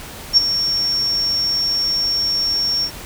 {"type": "tone with ADSR envelope", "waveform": "sine", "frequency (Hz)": 5500, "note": "F8", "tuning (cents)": -27, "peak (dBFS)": -5, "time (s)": [0.33, 2.91], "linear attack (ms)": 42, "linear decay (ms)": 18, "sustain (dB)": -11, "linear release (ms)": 76, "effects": ["pink hiss -34 dBFS RMS until 3.05 s"]}